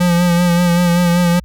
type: tone with vibrato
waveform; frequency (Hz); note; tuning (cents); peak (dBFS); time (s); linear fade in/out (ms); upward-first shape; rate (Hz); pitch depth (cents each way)
square; 174.61; F3; 0; -11; 0-1.4; 10; sine; 5.2; 34
effects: added 60 Hz sine -33 dBFS peak until 1.44 s